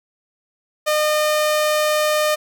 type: tone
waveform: sawtooth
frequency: 608 Hz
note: D#5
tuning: 40 cents flat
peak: -12 dBFS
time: 0.86-2.36 s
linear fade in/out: 20 ms
effects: none